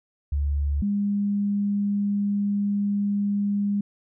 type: tone pair in turn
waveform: sine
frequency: 71.7 / 202.8 Hz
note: D2 / G#3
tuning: -41 / -41 cents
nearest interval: octave + tritone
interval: 1800 cents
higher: second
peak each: -21 dBFS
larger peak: neither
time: 0.32-0.82 / 0.82-3.81 s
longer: second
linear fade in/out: 5 ms
effects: none